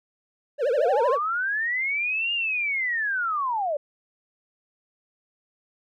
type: tone with vibrato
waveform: triangle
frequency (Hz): 523.3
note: C5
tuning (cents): 0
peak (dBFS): -18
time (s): 0.58-1.19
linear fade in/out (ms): 50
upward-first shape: triangle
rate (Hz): 13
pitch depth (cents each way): 290
type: linear two-way sweep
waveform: sine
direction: up then down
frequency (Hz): 557 to 2842 to 557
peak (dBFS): -23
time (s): 0.77-3.77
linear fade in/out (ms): 5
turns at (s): 2.33
effects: none